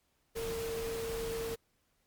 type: tone in noise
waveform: sine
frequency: 456 Hz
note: A#4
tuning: 38 cents flat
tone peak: -35 dBFS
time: 0.35-1.56 s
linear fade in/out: 20 ms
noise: pink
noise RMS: -42 dBFS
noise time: 0.35-1.56 s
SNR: +4 dB
effects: pink hiss -75 dBFS RMS until 2.06 s + MP3 96 kbps